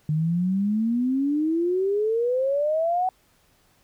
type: exponential sweep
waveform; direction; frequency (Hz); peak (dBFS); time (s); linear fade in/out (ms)
sine; up; 150 to 755; -20; 0.09-3.09; 2
effects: pink hiss -62 dBFS RMS until 3.83 s